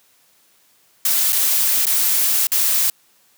blue noise with dropouts, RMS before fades -17 dBFS, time 1.05-2.9 s, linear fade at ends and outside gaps 2 ms, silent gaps 1.323-1.328 / 1.855-1.867 / 2.47-2.518 s, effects white hiss -57 dBFS RMS until 3.37 s + high-pass 100 Hz 12 dB/octave

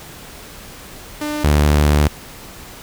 sawtooth tone pair in turn, 299.2 / 74.05 Hz, D4 / D2, +32 / +15 cents, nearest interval 2 octaves, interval 2417 cents, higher first, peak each -17 / -7 dBFS, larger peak second, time 1.21-1.44 / 1.44-2.08 s, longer second, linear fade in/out 5 ms, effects pink hiss -37 dBFS RMS until 2.82 s

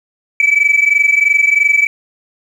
sine tone pair together, 2288 / 2311 Hz, D7 / D7, -46 / -28 cents, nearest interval unison, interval 18 cents, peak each -10 dBFS, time 0.4-1.87 s, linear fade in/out 2 ms, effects tanh soft clip ceiling -4 dBFS + 7-bit

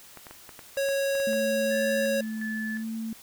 clicks, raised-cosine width 0.5 ms, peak -28 dBFS, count 10, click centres 0.173 / 0.268 / 0.31 / 0.492 / 0.592 / 0.77 / 0.888 / 1.153 / 1.201 / 1.332 s
square tone, 551 Hz, C#5, 11 cents flat, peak -25 dBFS, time 0.77-2.21 s, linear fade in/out 5 ms
sine tone with pitch glide, 220.2 to 223.9 Hz, A3 to A3, +2 to +30 cents, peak -30 dBFS, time 1.27-3.13 s, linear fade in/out 2 ms, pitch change +28 cents, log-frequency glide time 2.7-2.89 s
sine tone with tremolo, 1737 Hz, A6, 23 cents flat, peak -33 dBFS, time 1.7-2.84 s, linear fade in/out 20 ms, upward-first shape square, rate 1.4 Hz, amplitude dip 75%
effects white hiss -50 dBFS RMS until 3.22 s

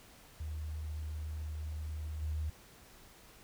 sine tone with level steps, 77 Hz, D#2, 17 cents flat, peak -37 / -33 dBFS, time 0.4-2.5 s, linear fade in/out 5 ms, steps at 2.21 s, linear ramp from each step 20 ms, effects pink hiss -58 dBFS RMS until 3.43 s

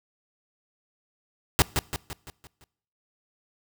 pink noise with echo, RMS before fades -18 dBFS, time 1.59-1.62 s, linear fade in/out 0 ms, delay 170 ms, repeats 6, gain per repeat -6 dB, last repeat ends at 2.64 s, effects noise-tail reverb RT60 0.7 s tail -23 dB re dry

